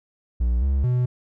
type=tone with pitch steps; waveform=triangle; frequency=59.8 / 68.3 / 124.4 Hz; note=A#1 / C#2 / B2; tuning=+45 / -25 / +13 cents; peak=-16 dBFS; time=0.4-1.06 s; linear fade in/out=10 ms; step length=220 ms; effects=none